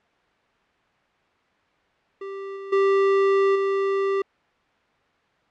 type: tone with level steps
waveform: square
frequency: 392 Hz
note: G4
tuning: in tune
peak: -32 / -34 / -17 / -21 dBFS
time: 2.21-4.22 s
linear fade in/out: 5 ms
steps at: 2.56 / 2.72 / 3.55 s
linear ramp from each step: 10 ms
effects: white hiss -62 dBFS RMS until 5.5 s + low-pass 2000 Hz 12 dB/octave